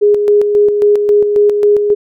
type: tone with tremolo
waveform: sine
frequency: 413.6 Hz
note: G#4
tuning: 7 cents flat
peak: -5 dBFS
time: 0.01-1.95 s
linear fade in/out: 20 ms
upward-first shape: square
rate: 3.7 Hz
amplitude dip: 45%
effects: none